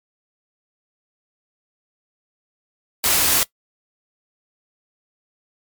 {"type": "noise", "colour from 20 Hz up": "white", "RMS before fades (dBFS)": -17, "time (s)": [3.04, 3.43], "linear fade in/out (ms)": 0, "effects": ["noise-tail reverb RT60 0.1 s tail -20 dB re dry", "MP3 96 kbps"]}